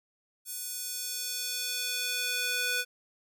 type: tone with high-pass filter sweep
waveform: square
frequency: 493.9 Hz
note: B4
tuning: in tune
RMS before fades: -33 dBFS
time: 0.45-2.85 s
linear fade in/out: 50 ms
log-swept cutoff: 8900 to 1600 Hz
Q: 0.96
effects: none